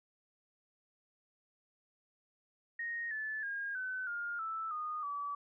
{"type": "tone with pitch steps", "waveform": "sine", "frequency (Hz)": [1864.7, 1739.8, 1623.3, 1514.6, 1413.2, 1318.5, 1230.2, 1147.9], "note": ["A#6", "A6", "G#6", "F#6", "F6", "E6", "D#6", "D6"], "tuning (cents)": [0, -20, -40, 40, 20, 0, -20, -40], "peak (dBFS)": -36, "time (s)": [2.79, 5.35], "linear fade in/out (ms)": 5, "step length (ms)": 320, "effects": []}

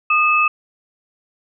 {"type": "tone pair together", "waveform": "sine", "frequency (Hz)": [1223.3, 2601], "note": ["D#6", "E7"], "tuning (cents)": [-30, -24], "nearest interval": "octave + minor second", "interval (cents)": 1306, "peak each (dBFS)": -15, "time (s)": [0.1, 0.48], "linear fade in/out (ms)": 5, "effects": []}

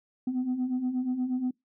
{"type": "beating tone pair", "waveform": "sine", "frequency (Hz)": [246.9, 255.3], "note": ["B3", "C4"], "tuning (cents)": [0, -42], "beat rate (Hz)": 8.4, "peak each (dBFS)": [-32, -26], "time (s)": [0.27, 1.51], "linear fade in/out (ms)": 5, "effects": ["noise-tail reverb RT60 0.2 s tail -26 dB re dry", "tanh soft clip ceiling -23 dBFS"]}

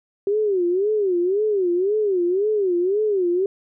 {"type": "tone with vibrato", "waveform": "sine", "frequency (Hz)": 387, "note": "G4", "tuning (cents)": -22, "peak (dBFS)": -17, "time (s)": [0.27, 3.46], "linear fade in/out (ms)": 2, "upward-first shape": "sine", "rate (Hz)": 1.9, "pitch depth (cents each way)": 190, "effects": []}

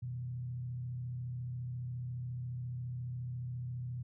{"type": "tone with frequency modulation", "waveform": "sine", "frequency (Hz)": 123.47, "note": "B2", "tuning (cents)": 0, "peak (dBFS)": -37, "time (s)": [0.02, 4.03], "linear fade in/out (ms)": 10, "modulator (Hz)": 34.4, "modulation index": 0.43, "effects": []}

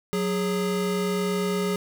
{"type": "tone pair together", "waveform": "square", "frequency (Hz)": [184.1, 413.3], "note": ["F#3", "G#4"], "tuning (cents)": [-8, -8], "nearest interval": "octave + major second", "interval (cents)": 1400, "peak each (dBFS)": [-27, -27], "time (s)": [0.13, 1.76], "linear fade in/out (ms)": 0, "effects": []}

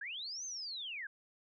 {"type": "linear two-way sweep", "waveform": "sine", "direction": "up then down", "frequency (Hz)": [1543, 6370, 1543], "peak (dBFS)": -40, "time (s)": [0.01, 1.07], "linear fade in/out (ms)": 5, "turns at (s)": 0.45, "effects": []}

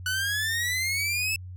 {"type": "exponential sweep", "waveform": "sawtooth", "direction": "up", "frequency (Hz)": [1480, 2644], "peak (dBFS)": -22, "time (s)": [0.06, 1.36], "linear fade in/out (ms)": 2, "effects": ["added 91 Hz sine -37 dBFS peak until 1.56 s"]}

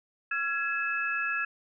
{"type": "tone cluster", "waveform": "sine", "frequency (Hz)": [1362, 1674, 2602], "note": ["F6", "G#6", "E7"], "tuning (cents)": [-44, 13, -23], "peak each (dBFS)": [-33, -30, -33], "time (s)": [0.31, 1.45], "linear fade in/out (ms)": 5, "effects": []}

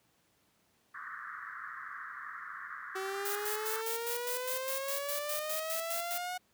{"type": "band-pass noise", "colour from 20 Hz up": "pink", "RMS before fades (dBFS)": -44, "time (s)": [0.94, 3.82], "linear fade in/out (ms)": 10, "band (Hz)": [1100, 1900], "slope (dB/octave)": 96}
{"type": "exponential sweep", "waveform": "sawtooth", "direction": "up", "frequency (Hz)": [378.9, 733], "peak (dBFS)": -32, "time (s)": [2.95, 6.38], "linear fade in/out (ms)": 10}
{"type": "noise with tremolo", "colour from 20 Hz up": "blue", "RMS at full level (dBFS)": -37, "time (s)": [3.25, 6.18], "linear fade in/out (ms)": 5, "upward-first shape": "square", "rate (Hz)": 4.9, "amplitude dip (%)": 75}
{"effects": ["pink hiss -71 dBFS RMS until 6.53 s", "high-pass 100 Hz 12 dB/octave"]}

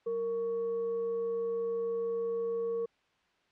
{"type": "tone with frequency modulation", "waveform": "sine", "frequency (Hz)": 463.1, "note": "A#4", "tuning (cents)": -11, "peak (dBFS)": -30, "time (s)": [0.06, 2.86], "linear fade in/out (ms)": 10, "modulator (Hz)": 653, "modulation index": 0.21, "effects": ["white hiss -70 dBFS RMS until 3.51 s", "low-pass 3000 Hz 12 dB/octave"]}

